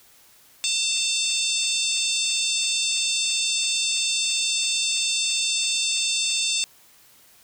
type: harmonic tone with a mistuned harmonic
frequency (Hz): 897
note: A5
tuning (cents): +33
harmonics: 3 / 4 / 5 / 6 / 7 / 8 / 9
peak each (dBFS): -29 / -26 / -30 / -31 / -32 / -32 / -28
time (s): 0.64-6.64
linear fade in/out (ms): 0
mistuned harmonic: 6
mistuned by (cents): -36
effects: white hiss -54 dBFS RMS until 7.43 s